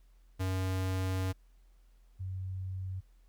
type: tone pair in turn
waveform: square / sine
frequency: 93.8 / 93.8 Hz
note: F#2 / F#2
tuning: +24 / +24 cents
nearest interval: unison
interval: 0 cents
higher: neither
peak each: -31 / -35 dBFS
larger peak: first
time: 0.39-1.33 / 2.19-3.01 s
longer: first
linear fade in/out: 20 ms
effects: added 42 Hz sine -58 dBFS peak until 3.28 s + pink hiss -75 dBFS RMS until 3.28 s